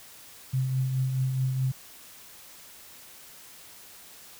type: tone with tremolo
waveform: sine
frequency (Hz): 130.81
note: C3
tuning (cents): 0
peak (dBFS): -22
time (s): 0.53-1.72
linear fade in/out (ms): 10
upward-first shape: triangle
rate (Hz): 4.7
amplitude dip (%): 45
effects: white hiss -49 dBFS RMS until 4.39 s